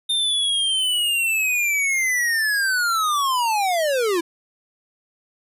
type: linear sweep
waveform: square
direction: down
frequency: 3637 to 323.5 Hz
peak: -19 dBFS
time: 0.09-4.21 s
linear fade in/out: 10 ms
effects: resampled to 32000 Hz